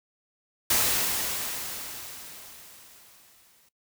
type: noise with exponential decay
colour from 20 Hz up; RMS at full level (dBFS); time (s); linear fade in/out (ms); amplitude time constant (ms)
white; -22; 0.7-3.69; 5; 650
effects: noise-tail reverb RT60 0.1 s tail -17 dB re dry